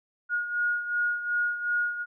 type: beating tone pair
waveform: sine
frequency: 1438 / 1440.7 Hz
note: F#6 / F#6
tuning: -50 / -47 cents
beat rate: 2.7 Hz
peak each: -26 / -32 dBFS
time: 0.29-2.06 s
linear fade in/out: 50 ms
effects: none